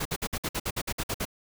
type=noise bursts; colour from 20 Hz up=pink; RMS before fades=-30 dBFS; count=12; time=0-1.253 s; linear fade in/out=10 ms; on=54 ms; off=55 ms; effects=none